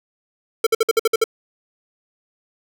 square tone bursts, 450 Hz, A4, 39 cents sharp, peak -13 dBFS, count 8, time 0.64-1.241 s, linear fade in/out 5 ms, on 27 ms, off 55 ms, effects none

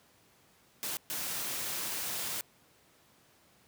white noise bursts at uneven times, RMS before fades -36 dBFS, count 2, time 0.83-0.97 / 1.1-2.41 s, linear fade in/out 0 ms, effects pink hiss -64 dBFS RMS until 3.67 s + high-pass 100 Hz 12 dB/octave

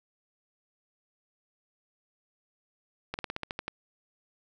slowing click train, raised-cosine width 0.3 ms, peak -17 dBFS, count 9, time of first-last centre 3.14-3.68 s, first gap 49 ms, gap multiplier 1.09, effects none

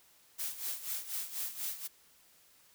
blue noise with tremolo, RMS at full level -36 dBFS, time 0.38-1.88 s, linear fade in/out 20 ms, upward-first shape sine, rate 4.1 Hz, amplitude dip 75%, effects white hiss -64 dBFS RMS until 2.74 s

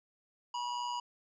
square tone with amplitude modulation, 969 Hz, B5, 33 cents flat, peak -33 dBFS, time 0.54-1 s, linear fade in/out 5 ms, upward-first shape sine, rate 123 Hz, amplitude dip 50%, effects resampled to 16000 Hz

